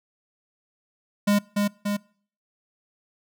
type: tone with echo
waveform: square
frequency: 204.5 Hz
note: G#3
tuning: 26 cents flat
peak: -18 dBFS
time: 1.27-1.39 s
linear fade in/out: 10 ms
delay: 290 ms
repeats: 2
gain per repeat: -3 dB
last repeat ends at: 1.97 s
effects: noise-tail reverb RT60 0.5 s tail -24 dB re dry